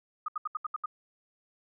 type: tone bursts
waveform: sine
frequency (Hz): 1239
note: D#6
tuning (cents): -8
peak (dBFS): -29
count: 7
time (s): 0.26-0.859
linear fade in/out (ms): 5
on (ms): 23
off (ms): 73
effects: none